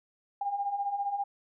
sine beating tone pair, 792 / 807 Hz, G5 / G#5, +18 / -50 cents, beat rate 15 Hz, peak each -36 / -30 dBFS, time 0.41-1.24 s, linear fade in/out 5 ms, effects none

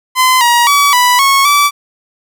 sawtooth tone with pitch steps, 1025 / 952 / 1141 / 987 / 1099 / 1155 Hz, C6 / A#5 / C#6 / B5 / C#6 / D6, -36 / +36 / +50 / -1 / -15 / -29 cents, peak -3 dBFS, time 0.15-1.71 s, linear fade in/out 50 ms, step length 260 ms, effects none

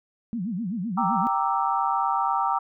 sine tone with vibrato, 204.2 Hz, G#3, 29 cents flat, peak -26 dBFS, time 0.33-1.27 s, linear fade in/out 0 ms, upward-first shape sine, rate 7.8 Hz, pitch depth 290 cents each way
sine chord, E half-diminished seventh, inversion first, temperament equal, 784 / 932.3 / 1174.7 / 1318.5 Hz, G5 / Bb5 / D6 / E6, 0 / 0 / 0 / 0 cents, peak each -26 / -26 / -27 / -29 dBFS, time 0.97-2.59 s, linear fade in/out 10 ms
effects none

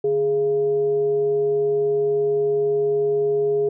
sine tone with frequency modulation, 415.3 Hz, G#4, in tune, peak -17 dBFS, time 0.04-3.69 s, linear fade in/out 5 ms, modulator 269 Hz, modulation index 0.25, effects none

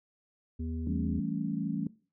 harmonic tone, 80.8 Hz, E2, 34 cents flat, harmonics 1 / 3 / 5, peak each -34 / -37 / -50 dBFS, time 0.59-1.2 s, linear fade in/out 10 ms
sine chord, A dominant seventh, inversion second, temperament equal, 164.81 / 196 / 220 / 277.2 Hz, E3 / G3 / A3 / C#4, 0 / 0 / 0 / 0 cents, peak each -36 dBFS, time 0.87-1.87 s, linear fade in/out 2 ms
effects noise-tail reverb RT60 0.4 s tail -21 dB re dry

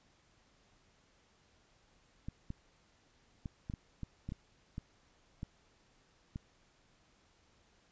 clicks, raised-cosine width 5 ms, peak -28 dBFS, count 11, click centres 2.285 / 2.504 / 3.458 / 3.699 / 3.738 / 4.033 / 4.29 / 4.321 / 4.781 / 5.431 / 6.359 s, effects pink hiss -69 dBFS RMS until 7.91 s + resampled to 16000 Hz

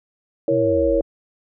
sine chord, A# diminished, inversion second, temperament equal, 329.6 / 466.2 / 554.4 Hz, E4 / A#4 / C#5, 0 / 0 / 0 cents, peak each -21 / -21 / -18 dBFS, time 0.48-1.01 s, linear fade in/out 2 ms
sine linear sweep, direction down, 138.59 to 32.7 Hz, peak -26 dBFS, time 0.5-1.02 s, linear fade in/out 20 ms
effects none

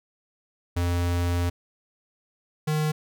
square tone pair in turn, 87.31 / 153.47 Hz, F2 / D#3, 0 / -23 cents, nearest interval minor seventh, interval 977 cents, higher second, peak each -23 dBFS, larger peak neither, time 0.76-1.5 / 2.67-2.92 s, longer first, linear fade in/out 10 ms, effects none

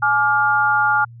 sine chord, D diminished, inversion second, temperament just, 845.8 / 1174.7 / 1409.6 Hz, Ab5 / D6 / F6, +31 / 0 / +16 cents, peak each -18 / -22 / -16 dBFS, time 0.02-1.05 s, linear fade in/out 10 ms, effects added 117 Hz sine -37 dBFS peak until 1.2 s

